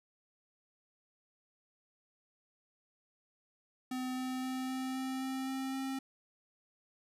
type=tone with pitch steps; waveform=square; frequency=255.4 / 257 / 258.7 / 260.3 / 262 / 263.6 / 265.3 / 267 Hz; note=C4 / C4 / C4 / C4 / C4 / C4 / C4 / C4; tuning=-42 / -31 / -19 / -9 / +2 / +13 / +24 / +35 cents; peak=-36 dBFS; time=3.91-5.99 s; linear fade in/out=5 ms; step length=260 ms; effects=resampled to 32000 Hz